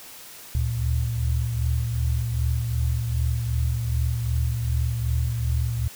sine tone cluster, 72.3 / 74.9 / 116.1 Hz, D2 / D2 / A#2, -27 / +35 / -7 cents, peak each -26 / -28 / -24 dBFS, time 0.55-5.88 s, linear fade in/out 0 ms, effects white hiss -43 dBFS RMS until 5.95 s

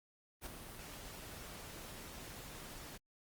pink noise with ADSR envelope, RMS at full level -43 dBFS, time 0.41-2.98 s, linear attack 49 ms, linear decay 12 ms, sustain -7 dB, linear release 20 ms, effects Opus 32 kbps

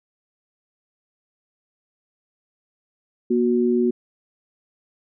sine tone pair together, 239.1 / 366.7 Hz, A#3 / F#4, +44 / -15 cents, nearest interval perfect fifth, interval 741 cents, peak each -19 dBFS, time 3.3-3.91 s, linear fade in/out 10 ms, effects none

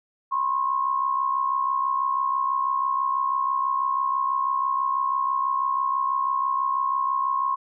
sine tone pair together, 1014.9 / 1081 Hz, B5 / C#6, +47 / -44 cents, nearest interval minor second, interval 109 cents, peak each -28 / -22 dBFS, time 0.31-7.56 s, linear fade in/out 20 ms, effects none

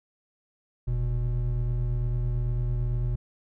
triangle tone pair together, 43.28 / 120.9 Hz, F1 / B2, -15 / -36 cents, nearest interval octave + tritone, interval 1779 cents, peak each -25 dBFS, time 0.87-3.16 s, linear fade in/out 10 ms, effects none

